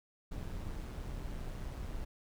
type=noise with amplitude modulation; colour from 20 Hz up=brown; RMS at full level=-39 dBFS; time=0.31-2.05 s; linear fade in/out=10 ms; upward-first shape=sine; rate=129 Hz; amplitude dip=40%; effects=none